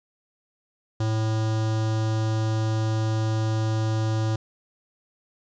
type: tone with notch filter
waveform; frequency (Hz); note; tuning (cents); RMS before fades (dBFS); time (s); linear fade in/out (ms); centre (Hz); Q
square; 110; A2; 0; -24; 1-4.36; 5; 2200; 1.6
effects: resampled to 16000 Hz + 10-bit